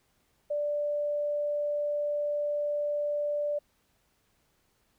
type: tone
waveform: sine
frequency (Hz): 587.3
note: D5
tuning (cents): 0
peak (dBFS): -27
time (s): 0.5-3.59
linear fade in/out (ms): 10
effects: pink hiss -71 dBFS RMS until 4.98 s